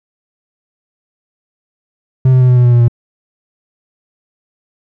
triangle tone with pitch steps, 130 / 128.28 / 126.59 / 124.92 / 123.27 / 121.65 / 120.04 / 118.46 Hz, C3 / C3 / B2 / B2 / B2 / B2 / B2 / A#2, -11 / -34 / +43 / +20 / -3 / -26 / -49 / +28 cents, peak -3 dBFS, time 2.25-2.882 s, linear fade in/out 5 ms, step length 79 ms, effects none

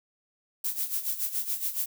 violet noise with tremolo, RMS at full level -28 dBFS, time 0.64-1.86 s, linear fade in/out 5 ms, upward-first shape sine, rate 7.1 Hz, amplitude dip 75%, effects none

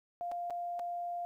sine tone with dropouts, 698.5 Hz, F5, in tune, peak -35 dBFS, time 0.21-1.25 s, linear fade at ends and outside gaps 0 ms, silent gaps 0.315-0.319 / 0.5-0.506 / 0.793-0.796 s, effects 12-bit

